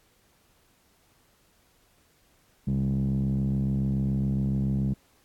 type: tone with low-pass filter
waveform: 5% pulse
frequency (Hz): 67.1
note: C2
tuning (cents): +44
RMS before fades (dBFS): -26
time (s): 2.67-4.94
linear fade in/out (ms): 10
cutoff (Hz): 170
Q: 8.1
effects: pink hiss -64 dBFS RMS until 5.24 s + AAC 64 kbps